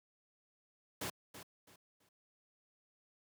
pink noise with echo, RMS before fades -40 dBFS, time 1.01-1.1 s, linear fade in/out 5 ms, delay 330 ms, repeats 3, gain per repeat -11 dB, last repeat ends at 2.09 s, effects high-pass 100 Hz 12 dB/octave

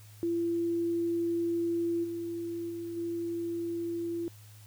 sine tone with level steps, 339 Hz, E4, 49 cents sharp, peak -27 / -33 / -35 / -31 dBFS, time 0.23-4.28 s, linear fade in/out 0 ms, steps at 2.03 / 2.69 / 2.96 s, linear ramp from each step 20 ms, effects added 105 Hz sine -50 dBFS peak until 4.66 s + white hiss -58 dBFS RMS until 4.66 s

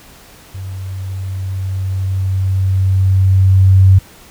sine tone with level ramp, 95.1 Hz, F#2, 48 cents sharp, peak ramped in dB -23 to -3 dBFS, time 0.54-3.99 s, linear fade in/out 10 ms, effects pink hiss -41 dBFS RMS until 4.3 s

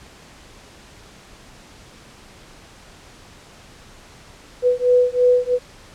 sine beating tone pair, 493.9 / 496.9 Hz, B4 / B4, 0 / +11 cents, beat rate 3 Hz, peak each -16 dBFS, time 4.62-5.59 s, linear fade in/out 50 ms, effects pink hiss -45 dBFS RMS until 5.94 s + low-pass 8000 Hz 12 dB/octave

